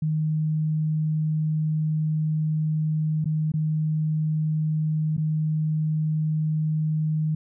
sine tone with dropouts, 155.3 Hz, D#3, 3 cents flat, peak -21 dBFS, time 0.02-7.35 s, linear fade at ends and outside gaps 5 ms, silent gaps 3.244-3.256 / 3.519-3.538 / 5.168-5.178 s, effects none

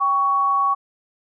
sine tone pair together, 790 / 1117.2 Hz, G5 / C#6, +13 / +13 cents, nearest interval tritone, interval 600 cents, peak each -26 / -16 dBFS, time 0-0.75 s, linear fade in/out 20 ms, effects none

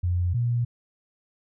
sine tone pair in turn, 88.6 / 119.72 Hz, F2 / A#2, +25 / +47 cents, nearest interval perfect fourth, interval 522 cents, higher second, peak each -21 dBFS, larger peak neither, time 0.03-0.34 / 0.34-0.65 s, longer neither, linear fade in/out 10 ms, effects none

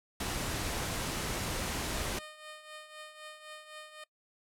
pink noise, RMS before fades -35 dBFS, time 0.2-2.19 s, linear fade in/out 5 ms
10% pulse tone with tremolo, 613 Hz, D#5, 26 cents flat, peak -35 dBFS, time 1.92-4.04 s, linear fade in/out 5 ms, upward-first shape triangle, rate 3.9 Hz, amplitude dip 70%
effects noise-tail reverb RT60 0.1 s tail -20 dB re dry + low-pass 12000 Hz 12 dB/octave

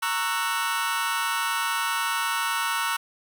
sawtooth chord, F# dominant seventh, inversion first, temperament just, 925 / 1110 / 1332 / 1480 Hz, A#5 / C#6 / E6 / F#6, -14 / +2 / +18 / 0 cents, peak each -26 dBFS, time 0.02-2.97 s, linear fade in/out 10 ms, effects none

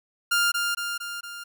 sawtooth tone with echo, 1400 Hz, F6, 4 cents sharp, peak -16 dBFS, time 0.31-0.52 s, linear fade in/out 10 ms, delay 230 ms, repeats 4, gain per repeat -4 dB, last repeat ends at 1.44 s, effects none

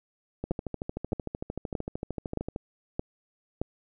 two click trains, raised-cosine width 2 ms, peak -15 / -19 dBFS, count 6 / 29, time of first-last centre 0.51-3.616 / 0.44-2.561 s, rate 1.61 / 13.2 Hz, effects none

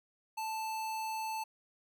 square tone, 880 Hz, A5, in tune, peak -36 dBFS, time 0.37-1.44 s, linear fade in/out 10 ms, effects none

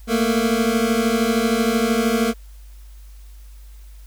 25% pulse beating tone pair, 221.8 / 234.8 Hz, A3 / A#3, +14 / +13 cents, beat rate 13 Hz, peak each -16 dBFS, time 0.07-2.34 s, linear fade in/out 50 ms, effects added 50 Hz sine -38 dBFS peak until 4.06 s + white hiss -55 dBFS RMS until 4.06 s

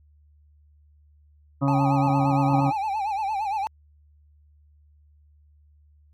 harmonic tone, 138.59 Hz, C#3, in tune, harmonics 1 / 2 / 4 / 5 / 6 / 7 / 8 / 9, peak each -22 / -23 / -31 / -36 / -39 / -36 / -37 / -33 dBFS, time 1.61-2.71 s, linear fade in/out 20 ms
triangle tone with vibrato, 826 Hz, G#5, 10 cents flat, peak -22 dBFS, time 1.68-3.67 s, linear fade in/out 0 ms, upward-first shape sine, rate 8.7 Hz, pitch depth 120 cents each way
effects added 74 Hz sine -54 dBFS peak until 6.13 s + AAC 48 kbps

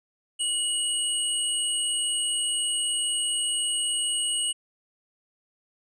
sine tone pair together, 2912 / 8581 Hz, F#7 / C9, -28 / +43 cents, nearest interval octave + perfect fifth, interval 1871 cents, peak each -26 dBFS, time 0.39-4.53 s, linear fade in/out 20 ms, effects tanh soft clip ceiling -17 dBFS

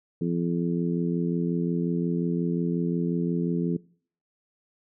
harmonic tone, 85.6 Hz, F2, 34 cents flat, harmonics 2 / 3 / 4 / 5, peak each -26 / -30 / -32 / -34 dBFS, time 0.21-3.77 s, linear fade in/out 5 ms, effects noise-tail reverb RT60 0.5 s tail -22 dB re dry

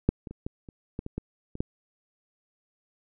clicks, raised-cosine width 3 ms, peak -7 / -25 / -27 / -19 / -30 / -19 / -22 / -18 / -26 / -13 dBFS, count 10, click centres 0.09 / 0.272 / 0.31 / 0.465 / 0.688 / 0.991 / 1.064 / 1.18 / 1.554 / 1.605 s, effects none

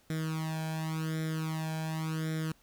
sawtooth tone with flanger, 158.8 Hz, D#3, 36 cents sharp, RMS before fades -34 dBFS, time 0.1-2.52 s, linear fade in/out 2 ms, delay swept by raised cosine 0.54 to 1.25 ms, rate 0.9 Hz, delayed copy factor +0.85, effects pink hiss -65 dBFS RMS until 2.62 s

